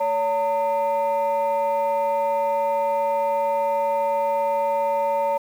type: tone pair together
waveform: sine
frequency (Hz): 566 / 908.8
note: C#5 / A#5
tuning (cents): +36 / -44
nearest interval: minor sixth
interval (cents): 820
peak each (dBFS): -20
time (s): 0-5.38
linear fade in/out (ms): 10
effects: tanh soft clip ceiling -16 dBFS + 8-bit